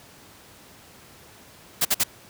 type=noise bursts; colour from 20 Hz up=white; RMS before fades=-20 dBFS; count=3; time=1.81-2.038 s; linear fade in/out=10 ms; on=42 ms; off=51 ms; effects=pink hiss -49 dBFS RMS until 2.29 s + high-pass 80 Hz 12 dB/octave